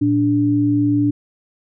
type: tone pair together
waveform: sine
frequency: 115.6 / 291.3 Hz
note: A#2 / D4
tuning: -14 / -14 cents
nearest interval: octave + major third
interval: 1600 cents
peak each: -20 / -14 dBFS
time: 0.01-1.11 s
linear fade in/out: 10 ms
effects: none